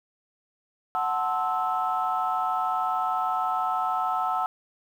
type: chord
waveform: sine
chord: F# half-diminished seventh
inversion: none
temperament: equal with one note detuned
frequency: 740 / 880 / 1046.5 / 1307.1 Hz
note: F#5 / A5 / C6 / E6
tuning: 0 / 0 / 0 / -15 cents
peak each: -27 / -30 / -33 / -27 dBFS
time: 0.95-4.46 s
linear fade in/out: 0 ms
effects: tanh soft clip ceiling -15 dBFS + 9-bit